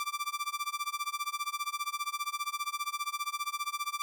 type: tone with tremolo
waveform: sawtooth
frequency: 1174.7 Hz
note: D6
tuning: in tune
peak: -26 dBFS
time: 0-4.02 s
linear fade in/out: 0 ms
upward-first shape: sine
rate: 15 Hz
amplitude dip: 95%
effects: none